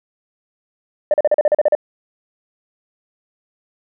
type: tone bursts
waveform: sine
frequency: 599 Hz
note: D5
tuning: 34 cents sharp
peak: -8 dBFS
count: 10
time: 1.11-1.751 s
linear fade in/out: 2 ms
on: 29 ms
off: 39 ms
effects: tanh soft clip ceiling -6 dBFS